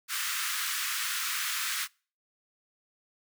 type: high-pass noise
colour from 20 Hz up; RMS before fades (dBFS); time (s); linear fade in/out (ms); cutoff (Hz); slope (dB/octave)
pink; -32; 0.08-1.88; 50; 1200; 48
effects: noise-tail reverb RT60 0.4 s tail -26 dB re dry